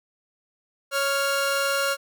sawtooth tone pair together, 554 / 1396 Hz, C#5 / F6, -1 / -1 cents, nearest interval octave + major third, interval 1600 cents, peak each -21 dBFS, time 0.91-1.97 s, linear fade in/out 50 ms, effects none

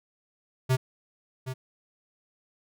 square tone with echo, 129.6 Hz, C3, 16 cents flat, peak -21 dBFS, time 0.69-0.77 s, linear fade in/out 20 ms, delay 770 ms, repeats 1, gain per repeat -11 dB, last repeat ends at 1.54 s, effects none

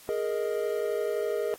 triangle chord, Ab suspended second, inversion none, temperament just, 415.3 / 467.2 / 623 Hz, Ab4 / Bb4 / Eb5, 0 / +4 / +2 cents, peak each -28 / -29 / -31 dBFS, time 0.09-1.54 s, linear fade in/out 0 ms, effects white hiss -52 dBFS RMS until 1.58 s + AAC 48 kbps

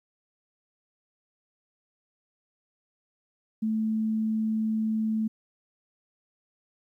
sine tone, 219.2 Hz, A3, 6 cents flat, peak -24 dBFS, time 3.62-5.28 s, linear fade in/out 10 ms, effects 11-bit

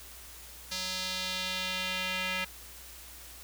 square tone with band-pass filter sweep, 185.3 Hz, F#3, 3 cents sharp, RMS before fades -34 dBFS, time 0.71-2.45 s, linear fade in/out 10 ms, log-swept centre 4700 to 2500 Hz, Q 2, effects added 60 Hz sine -53 dBFS peak until 3.43 s + white hiss -49 dBFS RMS until 3.43 s

